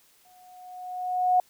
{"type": "tone with exponential growth", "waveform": "sine", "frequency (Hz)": 730, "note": "F#5", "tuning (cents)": -24, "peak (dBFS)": -16, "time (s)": [0.25, 1.4], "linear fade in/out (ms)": 2, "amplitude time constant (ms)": 250, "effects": ["white hiss -61 dBFS RMS until 1.49 s"]}